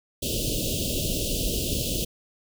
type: band-stop noise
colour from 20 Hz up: pink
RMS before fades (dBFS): -27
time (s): 0.22-2.05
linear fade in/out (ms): 10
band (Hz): 630 to 2700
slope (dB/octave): 96
effects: none